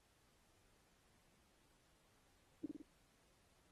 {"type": "tone with echo", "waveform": "sine", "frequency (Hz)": 298.8, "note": "D4", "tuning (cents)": 30, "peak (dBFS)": -39, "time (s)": [2.64, 2.66], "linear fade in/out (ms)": 2, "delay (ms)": 53, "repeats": 3, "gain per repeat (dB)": -4, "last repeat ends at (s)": 2.819, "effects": ["pink hiss -75 dBFS RMS until 3.71 s", "AAC 32 kbps"]}